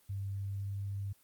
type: tone with pitch glide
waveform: sine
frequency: 98.5 to 99.3 Hz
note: G2 to G2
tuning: +9 to +23 cents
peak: -35 dBFS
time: 0.09-1.13 s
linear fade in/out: 10 ms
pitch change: +14 cents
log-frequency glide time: 0.37-0.69 s
effects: white hiss -67 dBFS RMS until 1.23 s + Opus 24 kbps